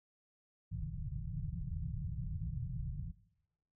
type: low-pass noise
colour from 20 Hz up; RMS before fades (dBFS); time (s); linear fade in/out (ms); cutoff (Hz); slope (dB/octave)
white; -40; 0.71-3.12; 20; 170; 96
effects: noise-tail reverb RT60 0.9 s tail -20 dB re dry